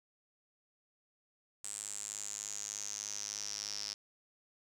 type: tone with band-pass filter sweep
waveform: sawtooth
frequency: 103.3 Hz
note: G#2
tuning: 9 cents flat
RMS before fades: -42 dBFS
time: 1.64-3.94 s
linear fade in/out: 5 ms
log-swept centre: 8000 to 5300 Hz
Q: 8.1
effects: none